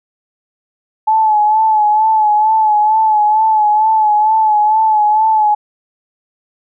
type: tone with vibrato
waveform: sine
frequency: 860 Hz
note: A5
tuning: 40 cents flat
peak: -8 dBFS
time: 1.07-5.55 s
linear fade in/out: 10 ms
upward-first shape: sine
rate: 2.2 Hz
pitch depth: 43 cents each way
effects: none